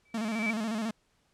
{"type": "tone with exponential growth", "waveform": "sine", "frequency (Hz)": 2309, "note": "D7", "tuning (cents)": -30, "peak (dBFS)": -26, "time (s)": [0.05, 0.51], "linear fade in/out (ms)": 5, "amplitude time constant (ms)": 100}
{"type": "tone with vibrato", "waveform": "45% pulse", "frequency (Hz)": 220, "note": "A3", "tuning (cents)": 0, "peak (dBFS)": -30, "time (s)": [0.14, 0.91], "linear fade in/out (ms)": 5, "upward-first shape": "square", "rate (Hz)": 14, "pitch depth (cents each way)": 68}
{"effects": ["pink hiss -71 dBFS RMS until 1.33 s", "low-pass 9000 Hz 12 dB/octave"]}